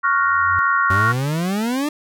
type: chord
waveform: sine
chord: Gb major seventh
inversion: second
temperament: equal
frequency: 1108.7 / 1396.9 / 1480 / 1864.7 Hz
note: Db6 / F6 / Gb6 / Bb6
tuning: 0 / 0 / 0 / 0 cents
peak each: -18 / -18 / -24 / -24 dBFS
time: 0.03-1.13 s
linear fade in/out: 20 ms
type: tone with exponential growth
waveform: sine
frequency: 90.5 Hz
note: F#2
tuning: 38 cents flat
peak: -25 dBFS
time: 0.03-0.59 s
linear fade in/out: 0 ms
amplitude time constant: 120 ms
type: exponential sweep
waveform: 40% pulse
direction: up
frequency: 92.5 to 305.5 Hz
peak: -18 dBFS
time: 0.9-1.89 s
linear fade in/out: 5 ms
effects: none